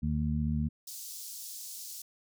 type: harmonic tone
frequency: 75.6 Hz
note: D#2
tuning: 49 cents flat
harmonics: 1 / 2 / 3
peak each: -32 / -32 / -32 dBFS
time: 0.02-0.69 s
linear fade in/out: 20 ms
type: high-pass noise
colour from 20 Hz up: pink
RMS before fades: -43 dBFS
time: 0.87-2.02 s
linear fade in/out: 5 ms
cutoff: 4900 Hz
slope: 24 dB/octave
effects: none